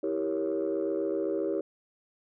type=chord; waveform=sine; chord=E diminished seventh; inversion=none; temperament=equal with one note detuned; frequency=324.3 / 392 / 466.2 / 554.4 Hz; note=E4 / G4 / Bb4 / Db5; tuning=-28 / 0 / 0 / 0 cents; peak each=-31 / -30 / -34 / -33 dBFS; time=0.03-1.61 s; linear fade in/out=5 ms; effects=tanh soft clip ceiling -21 dBFS